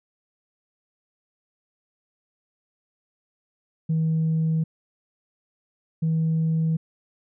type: tone pair in turn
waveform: sine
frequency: 160.2 / 160.98 Hz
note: E3 / E3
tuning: -49 / -41 cents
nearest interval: unison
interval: 8 cents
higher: second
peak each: -18 dBFS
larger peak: neither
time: 3.89-4.64 / 6.02-6.77 s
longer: neither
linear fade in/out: 10 ms
effects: tanh soft clip ceiling -17 dBFS